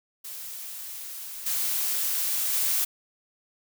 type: noise with level steps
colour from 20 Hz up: blue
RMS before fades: -38 / -27 / -25 dBFS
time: 0.24-2.85 s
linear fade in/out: 10 ms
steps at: 1.46 / 2.53 s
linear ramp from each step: 5 ms
effects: none